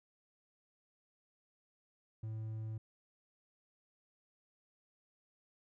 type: tone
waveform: triangle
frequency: 110 Hz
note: A2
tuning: in tune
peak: -37 dBFS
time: 2.23-2.78 s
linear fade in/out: 5 ms
effects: none